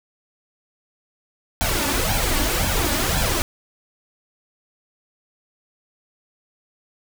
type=noise with flanger; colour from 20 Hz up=pink; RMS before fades=-21 dBFS; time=1.61-3.42 s; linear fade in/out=0 ms; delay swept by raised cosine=1.2 to 3.5 ms; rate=1.9 Hz; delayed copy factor=+0.7; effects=none